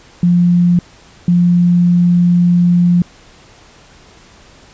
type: tone bursts at uneven times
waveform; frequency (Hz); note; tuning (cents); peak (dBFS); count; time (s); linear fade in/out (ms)
sine; 175.3; F3; +7; -7; 2; 0.23-0.79 / 1.28-3.02; 2
effects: pink hiss -43 dBFS RMS until 4.73 s + resampled to 16000 Hz